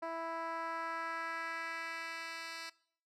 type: tone with band-pass filter sweep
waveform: 10% pulse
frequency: 329.6 Hz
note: E4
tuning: in tune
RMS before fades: -41 dBFS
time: 0.02-2.7 s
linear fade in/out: 10 ms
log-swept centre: 700 to 3900 Hz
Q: 1.3
effects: noise-tail reverb RT60 0.6 s tail -22 dB re dry

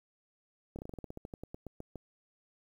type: slowing click train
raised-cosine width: 2 ms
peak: -29 dBFS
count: 17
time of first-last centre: 0.76-1.957 s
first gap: 28 ms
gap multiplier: 1.12
effects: 10-bit

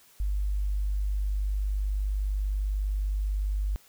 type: tone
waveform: sine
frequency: 49.9 Hz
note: G1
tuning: 32 cents sharp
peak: -25 dBFS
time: 0.2-3.76 s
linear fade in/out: 0 ms
effects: white hiss -58 dBFS RMS until 3.88 s

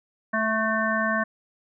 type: harmonic tone with a mistuned harmonic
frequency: 219.5 Hz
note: A3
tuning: 4 cents flat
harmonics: 1 / 3 / 5 / 7 / 8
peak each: -28 / -28 / -28 / -28 / -28 dBFS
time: 0.33-1.24 s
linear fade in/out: 10 ms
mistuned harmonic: 8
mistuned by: +38 cents
effects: none

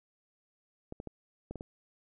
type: clicks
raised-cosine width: 2 ms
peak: -27 dBFS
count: 6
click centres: 0.924 / 1.001 / 1.073 / 1.51 / 1.557 / 1.609 s
effects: none

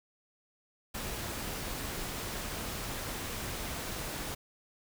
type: noise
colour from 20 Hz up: pink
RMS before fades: -38 dBFS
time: 0.94-4.35 s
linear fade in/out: 10 ms
effects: none

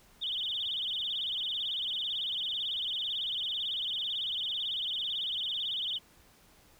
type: tone with vibrato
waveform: sine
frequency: 3317 Hz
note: G#7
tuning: 3 cents flat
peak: -31 dBFS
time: 0.21-5.99 s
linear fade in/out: 20 ms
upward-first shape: sine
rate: 18 Hz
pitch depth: 200 cents each way
effects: pink hiss -61 dBFS RMS until 6.79 s

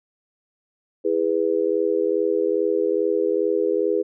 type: chord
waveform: sine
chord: E major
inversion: none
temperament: just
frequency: 329.6 / 412 / 494.4 Hz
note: E4 / G#4 / B4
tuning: 0 / -14 / +2 cents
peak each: -25 / -21 / -23 dBFS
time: 1.04-4.03 s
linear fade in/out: 20 ms
effects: none

